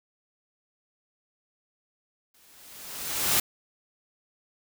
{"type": "noise with exponential growth", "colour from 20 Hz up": "white", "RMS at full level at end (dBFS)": -21, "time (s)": [2.34, 3.4], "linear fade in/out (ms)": 5, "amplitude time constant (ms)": 230, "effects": []}